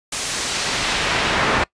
brown noise with band-pass filter sweep, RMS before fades -21 dBFS, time 0.12-1.64 s, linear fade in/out 5 ms, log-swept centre 9000 to 1700 Hz, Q 0.77, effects noise-tail reverb RT60 0.1 s tail -23 dB re dry + resampled to 22050 Hz

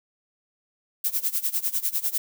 violet noise with tremolo, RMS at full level -23 dBFS, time 1.04-2.18 s, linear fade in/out 5 ms, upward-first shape sine, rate 10 Hz, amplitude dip 90%, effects none

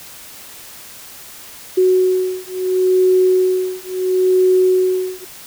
sine beating tone pair, 370 / 370.73 Hz, F#4 / F#4, 0 / +3 cents, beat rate 0.73 Hz, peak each -15 dBFS, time 1.77-5.25 s, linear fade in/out 10 ms, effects white hiss -37 dBFS RMS until 5.46 s

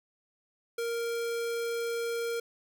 square tone, 466.1 Hz, A#4, in tune, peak -31 dBFS, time 0.78-2.4 s, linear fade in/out 5 ms, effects none

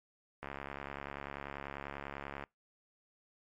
click train, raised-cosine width 0.5 ms, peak -26 dBFS, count 142, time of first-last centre 0.43-2.439 s, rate 70.2 Hz, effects noise-tail reverb RT60 0.2 s tail -25 dB re dry + MP3 64 kbps

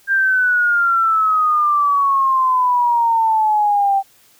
sine exponential sweep, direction down, 1599 to 777 Hz, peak -12 dBFS, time 0.07-4.03 s, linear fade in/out 50 ms, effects white hiss -52 dBFS RMS until 4.39 s

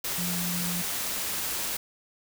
sine tone in noise, 176.1 Hz, F3, 15 cents sharp, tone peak -31 dBFS, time 0.18-0.82 s, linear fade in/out 5 ms, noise white, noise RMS -31 dBFS, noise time 0.04-1.77 s, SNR -3 dB, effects none

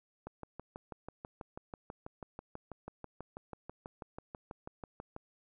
click train, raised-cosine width 1 ms, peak -29 dBFS, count 31, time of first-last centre 0.27-5.164 s, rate 6.13 Hz, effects none

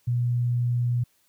sine tone, 121.3 Hz, B2, 31 cents flat, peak -21 dBFS, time 0.07-1.04 s, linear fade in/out 10 ms, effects white hiss -66 dBFS RMS until 1.28 s

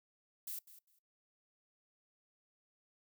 violet noise with echo, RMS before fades -43 dBFS, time 0.47-0.59 s, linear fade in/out 5 ms, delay 200 ms, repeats 2, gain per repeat -15 dB, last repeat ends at 0.99 s, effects noise-tail reverb RT60 0.2 s tail -24 dB re dry

